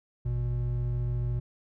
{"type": "tone pair together", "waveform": "triangle", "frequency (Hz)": [53.81, 120.8], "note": ["A1", "B2"], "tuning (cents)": [-38, -38], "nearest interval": "octave + major second", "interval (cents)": 1400, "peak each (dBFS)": [-30, -26], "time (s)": [0.25, 1.4], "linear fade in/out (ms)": 10, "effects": []}